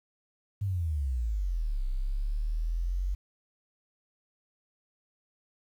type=exponential two-way sweep; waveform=sine; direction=down then up; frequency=103.7 to 31.66 to 47.68 Hz; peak=-27 dBFS; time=0.61-3.15 s; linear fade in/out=10 ms; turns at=1.86 s; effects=10-bit